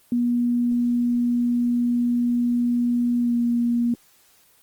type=tone with pitch glide; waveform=sine; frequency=241 to 237.7 Hz; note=B3 to A#3; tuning=-42 to +34 cents; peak=-18 dBFS; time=0.12-3.94 s; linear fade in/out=2 ms; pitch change=-24 cents; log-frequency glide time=3.21-3.34 s; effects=white hiss -57 dBFS RMS until 4.62 s + Opus 24 kbps